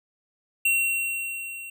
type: tone with level ramp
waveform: square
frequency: 2734 Hz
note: F7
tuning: 37 cents flat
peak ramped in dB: -19 to -37 dBFS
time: 0.65-1.7 s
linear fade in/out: 5 ms
effects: none